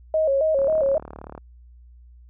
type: tone with vibrato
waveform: sine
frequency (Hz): 587.3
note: D5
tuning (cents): 0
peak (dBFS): -17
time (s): 0.14-0.98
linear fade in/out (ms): 2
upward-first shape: square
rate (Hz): 3.7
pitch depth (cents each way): 120
type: click train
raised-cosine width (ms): 1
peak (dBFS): -23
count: 30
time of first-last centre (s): 0.59-1.378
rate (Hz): 36.8
effects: added 60 Hz sine -45 dBFS peak until 2.29 s